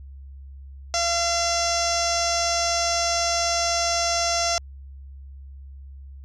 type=tone with low-pass filter; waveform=sawtooth; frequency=683 Hz; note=F5; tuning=39 cents flat; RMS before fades=-23 dBFS; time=0.94-4.58 s; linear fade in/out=0 ms; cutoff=5900 Hz; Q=9.5; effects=added 68 Hz sine -38 dBFS peak until 6.24 s